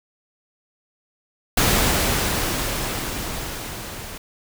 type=noise with level ramp; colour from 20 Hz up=pink; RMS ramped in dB=-17 to -35 dBFS; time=1.57-4.18 s; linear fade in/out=5 ms; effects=none